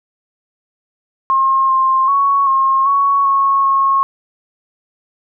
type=tone with pitch steps; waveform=sine; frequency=1070 / 1057 / 1112 / 1073 / 1114 / 1098 / 1090 Hz; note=C6 / C6 / C#6 / C6 / C#6 / C#6 / C#6; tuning=+38 / +17 / +5 / +43 / +8 / -17 / -29 cents; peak=-10 dBFS; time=1.3-4.03 s; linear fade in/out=0 ms; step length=390 ms; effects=none